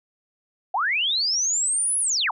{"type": "linear two-way sweep", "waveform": "sine", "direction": "up then down", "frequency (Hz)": [688, 10548, 688], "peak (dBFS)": -20, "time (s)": [0.74, 2.31], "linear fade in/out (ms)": 5, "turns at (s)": 1.99, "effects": []}